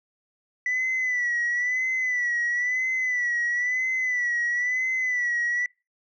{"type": "tone with vibrato", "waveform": "sine", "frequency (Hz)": 1975.5, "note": "B6", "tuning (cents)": 0, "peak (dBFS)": -21, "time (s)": [0.66, 5.66], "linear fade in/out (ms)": 2, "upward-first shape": "sine", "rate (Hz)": 1, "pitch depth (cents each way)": 64, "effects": ["noise-tail reverb RT60 0.3 s tail -26 dB re dry", "tanh soft clip ceiling -20 dBFS"]}